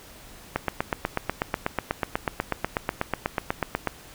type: click train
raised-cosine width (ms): 0.5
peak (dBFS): -8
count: 28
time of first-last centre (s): 0.56-3.873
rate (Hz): 8.15
effects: pink hiss -47 dBFS RMS until 4.14 s